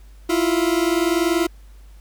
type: tone pair together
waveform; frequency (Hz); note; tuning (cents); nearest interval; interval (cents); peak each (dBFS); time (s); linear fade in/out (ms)
40% pulse; 328.8 / 349.2; E4 / F4; -4 / 0; minor second; 104; -19; 0.29-1.47; 10
effects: added 50 Hz sine -41 dBFS peak until 2 s + pink hiss -57 dBFS RMS until 2 s